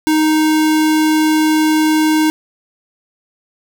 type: tone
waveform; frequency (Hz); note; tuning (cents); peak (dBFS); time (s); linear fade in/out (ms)
square; 311.1; D#4; 0; -11; 0.07-2.3; 0
effects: none